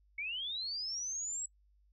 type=linear sweep; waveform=sine; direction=up; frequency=2188 to 7790 Hz; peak=-36 dBFS; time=0.18-1.46 s; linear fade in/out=5 ms; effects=noise-tail reverb RT60 0.1 s tail -26 dB re dry + added 50 Hz sine -65 dBFS peak until 1.92 s